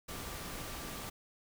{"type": "tone in noise", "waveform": "sine", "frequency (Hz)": 1174.7, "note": "D6", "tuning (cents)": 0, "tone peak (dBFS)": -53, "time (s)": [0.08, 1.1], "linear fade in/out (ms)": 10, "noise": "pink", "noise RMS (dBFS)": -43, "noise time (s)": [0.08, 1.1], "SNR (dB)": -13, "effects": []}